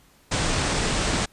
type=low-pass noise; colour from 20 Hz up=pink; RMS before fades=-24 dBFS; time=0.31-1.26 s; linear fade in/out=10 ms; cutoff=9100 Hz; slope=96 dB/octave; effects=pink hiss -57 dBFS RMS until 1.32 s + resampled to 32000 Hz